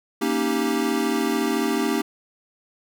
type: chord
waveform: square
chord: Eb dominant seventh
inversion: second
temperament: equal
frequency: 233.1 / 277.2 / 311.1 / 392 Hz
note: Bb3 / Db4 / Eb4 / G4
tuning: 0 / 0 / 0 / 0 cents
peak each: -27 dBFS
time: 0.21-2.02 s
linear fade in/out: 10 ms
effects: none